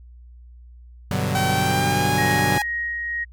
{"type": "chord", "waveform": "sawtooth", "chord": "G major seventh", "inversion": "none", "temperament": "equal", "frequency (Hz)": [98, 123.47, 146.83, 185], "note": ["G2", "B2", "D3", "F#3"], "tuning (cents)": [0, 0, 0, 0], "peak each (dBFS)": -22, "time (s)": [1.11, 2.58], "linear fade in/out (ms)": 0}
{"type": "tone with pitch glide", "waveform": "sawtooth", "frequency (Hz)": [768, 827.9], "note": ["G5", "G#5"], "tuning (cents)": [-36, -6], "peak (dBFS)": -17, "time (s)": [1.35, 2.62], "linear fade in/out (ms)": 2, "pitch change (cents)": 130, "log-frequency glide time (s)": [1.49, 2.17]}
{"type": "tone with tremolo", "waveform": "sine", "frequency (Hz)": 1882, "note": "A#6", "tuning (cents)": 16, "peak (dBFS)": -22, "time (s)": [2.17, 3.25], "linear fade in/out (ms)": 20, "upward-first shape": "sine", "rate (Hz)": 2.1, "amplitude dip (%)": 25}
{"effects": ["added 60 Hz sine -41 dBFS peak until 3.32 s", "MP3 96 kbps"]}